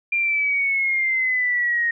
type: exponential sweep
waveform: sine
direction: down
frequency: 2395 to 1862 Hz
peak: -18 dBFS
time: 0.12-1.91 s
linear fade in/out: 5 ms
effects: none